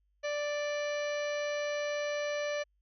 harmonic tone with a mistuned harmonic, 587.3 Hz, D5, in tune, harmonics 1 / 2 / 3 / 4 / 5 / 6 / 7 / 8 / 9 / 10, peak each -32 / -45 / -41 / -43 / -48 / -57 / -50 / -55 / -59 / -50 dBFS, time 0.23-2.64 s, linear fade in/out 20 ms, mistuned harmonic 9, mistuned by +63 cents, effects added 50 Hz sine -70 dBFS peak until 2.81 s

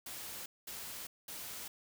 white noise bursts, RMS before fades -45 dBFS, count 3, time 0.06-1.68 s, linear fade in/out 5 ms, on 400 ms, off 210 ms, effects none

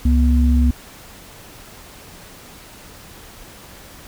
sine tone pair together, 67.83 / 242.3 Hz, C#2 / B3, -37 / -33 cents, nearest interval octave + minor seventh, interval 2204 cents, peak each -12 / -18 dBFS, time 0.05-0.71 s, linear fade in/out 5 ms, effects pink hiss -41 dBFS RMS until 4.07 s

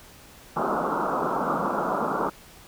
white band-pass noise, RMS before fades -26 dBFS, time 0.56-2.3 s, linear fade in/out 10 ms, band 150 to 1400 Hz, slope 96 dB/octave, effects pink hiss -49 dBFS RMS until 2.67 s

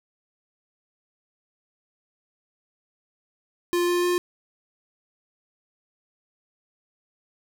square tone with pitch steps, 350 / 352.2 / 354.5 Hz, F4 / F4 / F4, +4 / +15 / +26 cents, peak -21 dBFS, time 3.73-4.18 s, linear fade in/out 0 ms, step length 150 ms, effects none

